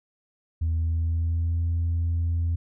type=tone with pitch glide; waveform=sine; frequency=81.4 to 84.12 Hz; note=E2 to E2; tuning=-21 to +36 cents; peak=-20 dBFS; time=0.61-2.56 s; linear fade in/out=10 ms; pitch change=+57 cents; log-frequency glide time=0.77-1.63 s; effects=tanh soft clip ceiling -20 dBFS